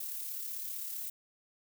violet noise with amplitude modulation, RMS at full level -38 dBFS, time 0-1.1 s, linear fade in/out 5 ms, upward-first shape sine, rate 35.6 Hz, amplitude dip 35%, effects none

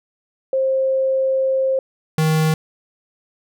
sine / square tone pair in turn, 530 / 157.29 Hz, C5 / D#3, +22 / +19 cents, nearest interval octave + major sixth, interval 2103 cents, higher first, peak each -15 dBFS, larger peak neither, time 0.53-1.79 / 2.18-2.54 s, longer first, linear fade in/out 2 ms, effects none

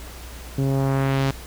sawtooth tone with low-pass filter sweep, 135.7 Hz, C#3, 36 cents flat, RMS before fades -21 dBFS, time 0.58-1.31 s, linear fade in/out 5 ms, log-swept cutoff 350 to 5800 Hz, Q 0.98, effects added 60 Hz sine -37 dBFS peak until 1.46 s + pink hiss -41 dBFS RMS until 1.46 s

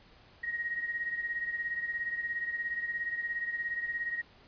sine beating tone pair, 1881 / 1898 Hz, A#6 / A#6, +15 / +31 cents, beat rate 17 Hz, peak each -33 / -39 dBFS, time 0.43-4.22 s, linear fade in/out 10 ms, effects pink hiss -59 dBFS RMS until 4.47 s + resampled to 11025 Hz

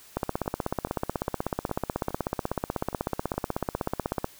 two click trains, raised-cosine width 1 ms, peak -12 / -24 dBFS, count 67 / 9, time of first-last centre 0.17-4.244 / 0.46-3.752 s, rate 16.2 / 2.43 Hz, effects white hiss -52 dBFS RMS until 4.39 s

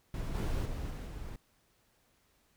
brown noise with level steps, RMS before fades -37 / -33 / -38 / -40 / -42 dBFS, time 0.14-1.36 s, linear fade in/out 2 ms, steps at 0.34 / 0.65 / 0.9 / 1.06 s, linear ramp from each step 10 ms, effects pink hiss -71 dBFS RMS until 2.56 s

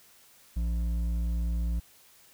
sine tone with hard clipping, 57.5 Hz, A#1, 23 cents flat, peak -28 dBFS, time 0.56-1.8 s, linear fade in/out 10 ms, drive 7 dB, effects white hiss -58 dBFS RMS until 2.33 s

